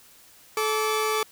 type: tone pair together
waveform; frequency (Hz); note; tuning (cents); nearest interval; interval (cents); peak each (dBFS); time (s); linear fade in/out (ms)
sawtooth; 433.6 / 1157.6; A4 / D6; -25 / -25; octave + perfect fourth; 1700; -21 / -23; 0.57-1.23; 2
effects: white hiss -53 dBFS RMS until 1.31 s